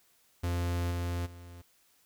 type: tone with level steps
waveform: 45% pulse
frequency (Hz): 87.1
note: F2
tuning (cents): -4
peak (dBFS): -29 / -31 / -46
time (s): 0.43-1.62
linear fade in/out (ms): 10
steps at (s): 0.9 / 1.25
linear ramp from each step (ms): 20
effects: white hiss -67 dBFS RMS until 2.05 s